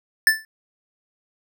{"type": "tone with exponential decay", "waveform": "square", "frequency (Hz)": 1760, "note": "A6", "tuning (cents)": 0, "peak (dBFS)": -9, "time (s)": [0.27, 0.45], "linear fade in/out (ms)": 1, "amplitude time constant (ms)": 38, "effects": []}